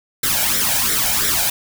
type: noise with flanger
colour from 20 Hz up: white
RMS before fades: -18 dBFS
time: 0.23-1.5 s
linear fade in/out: 5 ms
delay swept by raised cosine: 0.53 to 1.32 ms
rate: 2.9 Hz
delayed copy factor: +0.7
effects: none